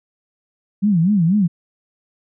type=tone with vibrato; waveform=sine; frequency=185.2 Hz; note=F#3; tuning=2 cents sharp; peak=-12 dBFS; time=0.82-1.48 s; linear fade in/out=20 ms; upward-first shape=sine; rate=4.1 Hz; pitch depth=240 cents each way; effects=none